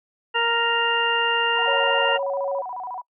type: harmonic tone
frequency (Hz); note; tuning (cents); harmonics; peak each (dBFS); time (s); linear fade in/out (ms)
466.2; A#4; 0; 1 / 2 / 3 / 4 / 6; -27 / -24 / -26 / -27 / -23; 0.34-2.18; 20
type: tone with vibrato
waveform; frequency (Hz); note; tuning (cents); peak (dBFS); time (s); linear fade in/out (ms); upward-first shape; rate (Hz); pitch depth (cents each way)
sine; 854; G#5; +48; -29; 1.55-3.02; 20; square; 14; 240
type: tone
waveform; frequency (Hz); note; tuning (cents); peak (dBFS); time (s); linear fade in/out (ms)
sine; 554.4; C#5; 0; -23; 1.67-2.62; 10
effects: noise-tail reverb RT60 0.1 s tail -26 dB re dry